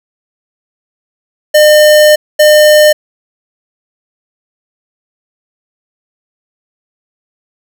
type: tone bursts at uneven times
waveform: square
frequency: 605 Hz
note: D#5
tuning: 49 cents flat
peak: -3 dBFS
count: 2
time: 1.54-2.16 / 2.39-2.93 s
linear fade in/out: 10 ms
effects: none